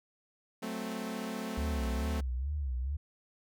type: chord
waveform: sawtooth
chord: F# diminished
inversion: none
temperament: equal with one note detuned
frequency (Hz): 185 / 220 / 260.3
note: F#3 / A3 / C4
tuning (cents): 0 / 0 / -9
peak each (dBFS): -39 / -34 / -37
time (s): 0.62-2.21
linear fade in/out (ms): 10
type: tone with vibrato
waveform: sine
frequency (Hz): 68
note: C#2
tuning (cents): -33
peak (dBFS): -31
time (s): 1.57-2.97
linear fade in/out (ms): 10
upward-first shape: sine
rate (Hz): 2.3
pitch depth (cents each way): 170
effects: none